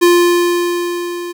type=tone with level ramp; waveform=square; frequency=349.2 Hz; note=F4; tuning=in tune; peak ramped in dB=-6 to -23 dBFS; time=0.01-1.33 s; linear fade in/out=20 ms; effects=none